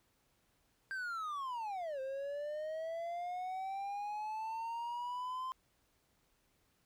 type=linear two-way sweep; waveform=triangle; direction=down then up; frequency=1589 to 524 to 1042 Hz; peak=-36 dBFS; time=0.91-5.52 s; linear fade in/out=0 ms; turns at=2 s; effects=pink hiss -75 dBFS RMS until 6.85 s